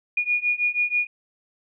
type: beating tone pair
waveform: sine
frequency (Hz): 2440 / 2446.2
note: D#7 / D#7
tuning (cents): -34 / -30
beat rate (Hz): 6.2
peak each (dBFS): -24 / -23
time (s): 0.17-1.07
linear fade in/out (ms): 5
effects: none